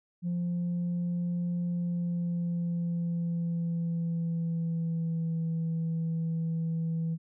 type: tone with pitch glide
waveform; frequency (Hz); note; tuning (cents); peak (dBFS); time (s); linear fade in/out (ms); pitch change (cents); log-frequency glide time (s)
sine; 174.61 to 163.86; F3 to E3; 0 to -10; -26; 0.22-7.18; 50; -110; 1.67-5.4
effects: tanh soft clip ceiling -26 dBFS